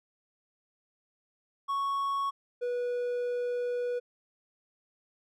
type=tone pair in turn; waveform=triangle; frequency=1108.7 / 488.2 Hz; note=C#6 / B4; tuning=0 / -20 cents; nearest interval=octave + major second; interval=1420 cents; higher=first; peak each=-26 / -27 dBFS; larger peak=first; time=1.68-2.31 / 2.61-4 s; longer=second; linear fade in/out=20 ms; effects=none